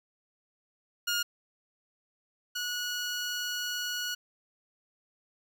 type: tone pair in turn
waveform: 15% pulse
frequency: 1425 / 1459.2 Hz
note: F6 / F#6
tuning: +34 / -24 cents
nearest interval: unison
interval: 42 cents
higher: second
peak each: -21 / -25 dBFS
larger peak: first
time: 1.07-1.23 / 2.55-4.15 s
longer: second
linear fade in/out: 10 ms
effects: none